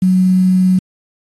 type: tone with quantisation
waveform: sine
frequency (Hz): 185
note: F#3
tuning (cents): 0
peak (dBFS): -8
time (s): 0.02-0.79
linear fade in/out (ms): 5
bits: 6
effects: AAC 32 kbps